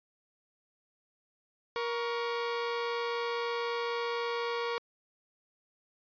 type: tone pair together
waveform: sawtooth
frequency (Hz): 471.3 / 1121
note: A#4 / C#6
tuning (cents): +19 / +19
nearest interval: octave + minor third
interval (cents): 1500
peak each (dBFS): -28 / -34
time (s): 1.76-4.78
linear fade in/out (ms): 0
effects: resampled to 11025 Hz